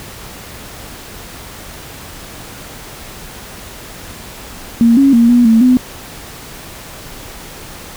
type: tone with pitch steps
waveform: sine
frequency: 232.1 / 274.9 / 233.6 / 241.9 / 224.9 / 252.2 Hz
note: A#3 / C#4 / A#3 / B3 / A3 / B3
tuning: -7 / -14 / +4 / -36 / +38 / +36 cents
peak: -5 dBFS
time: 4.81-5.77 s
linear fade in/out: 0 ms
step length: 160 ms
effects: pink hiss -32 dBFS RMS until 7.96 s